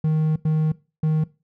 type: tone bursts at uneven times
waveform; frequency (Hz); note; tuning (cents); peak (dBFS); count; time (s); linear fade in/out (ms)
triangle; 156.1; D#3; +6; -15; 3; 0.04-0.36 / 0.45-0.72 / 1.03-1.24; 5
effects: noise-tail reverb RT60 0.3 s tail -20 dB re dry